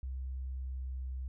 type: tone with pitch glide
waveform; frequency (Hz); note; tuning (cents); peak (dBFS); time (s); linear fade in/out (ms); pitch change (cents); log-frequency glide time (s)
sine; 65 to 64.55; C2 to C2; -11 to -23; -36; 0.03-1.28; 0; -12; 0.49-0.97
effects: none